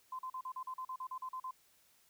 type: tone bursts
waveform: sine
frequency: 1031 Hz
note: C6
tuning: 26 cents flat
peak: -39 dBFS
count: 13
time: 0.12-1.51 s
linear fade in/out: 5 ms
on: 70 ms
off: 40 ms
effects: white hiss -69 dBFS RMS until 2.09 s